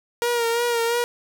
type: tone with vibrato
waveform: sawtooth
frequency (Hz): 470.6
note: A#4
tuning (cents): +16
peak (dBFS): -16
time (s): 0.22-1.04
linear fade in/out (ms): 0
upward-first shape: sine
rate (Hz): 2.9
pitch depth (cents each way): 38
effects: none